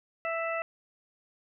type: harmonic tone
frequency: 661 Hz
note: E5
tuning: 5 cents sharp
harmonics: 1 / 2 / 3 / 4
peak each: -32 / -35 / -37 / -38 dBFS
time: 0.25-0.62 s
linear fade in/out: 0 ms
effects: none